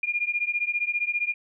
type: beating tone pair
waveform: sine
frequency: 2410 / 2425 Hz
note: D7 / D#7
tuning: +44 / -45 cents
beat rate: 15 Hz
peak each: -27 dBFS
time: 0.03-1.34 s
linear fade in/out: 5 ms
effects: none